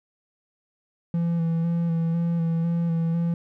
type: tone with vibrato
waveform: triangle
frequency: 167.3 Hz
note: E3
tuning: 26 cents sharp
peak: -19 dBFS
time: 1.14-3.34 s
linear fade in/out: 2 ms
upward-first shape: square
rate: 2 Hz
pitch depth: 21 cents each way
effects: none